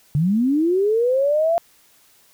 sine linear sweep, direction up, 138.1 to 689 Hz, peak -15 dBFS, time 0.15-1.58 s, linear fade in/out 0 ms, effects white hiss -55 dBFS RMS until 2.33 s

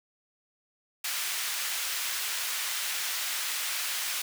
pink high-pass noise, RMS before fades -32 dBFS, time 1.04-4.22 s, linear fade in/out 5 ms, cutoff 1800 Hz, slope 12 dB/octave, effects none

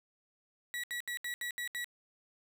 35% pulse tone bursts, 1935 Hz, B6, 36 cents flat, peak -34 dBFS, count 7, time 0.74-1.844 s, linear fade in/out 0 ms, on 96 ms, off 72 ms, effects none

